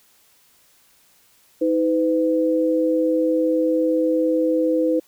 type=tone pair together; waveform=sine; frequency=317.9 / 504.6 Hz; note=D#4 / B4; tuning=+37 / +37 cents; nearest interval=minor sixth; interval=800 cents; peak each=-19 dBFS; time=1.61-5 s; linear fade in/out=10 ms; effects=white hiss -57 dBFS RMS until 5.07 s